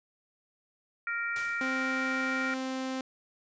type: harmonic tone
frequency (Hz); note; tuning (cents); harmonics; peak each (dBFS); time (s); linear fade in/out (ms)
466.2; A#4; 0; 3 / 4 / 5; -32 / -36 / -37; 1.07-2.54; 2
type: noise with exponential decay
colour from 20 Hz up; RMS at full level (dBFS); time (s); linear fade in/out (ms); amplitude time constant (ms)
white; -39; 1.36-1.96; 1; 130
type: tone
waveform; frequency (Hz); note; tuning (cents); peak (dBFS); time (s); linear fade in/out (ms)
sawtooth; 261.6; C4; 0; -28; 1.61-3.01; 2
effects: resampled to 16000 Hz